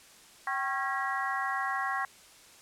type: harmonic tone with a mistuned harmonic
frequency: 273.2 Hz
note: C#4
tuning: 25 cents flat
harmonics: 3 / 4 / 5 / 6 / 7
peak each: -35 / -33 / -40 / -36 / -36 dBFS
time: 0.47-2.05 s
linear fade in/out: 2 ms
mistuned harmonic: 3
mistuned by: -92 cents
effects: white hiss -55 dBFS RMS until 2.61 s + low-pass 10000 Hz 12 dB/octave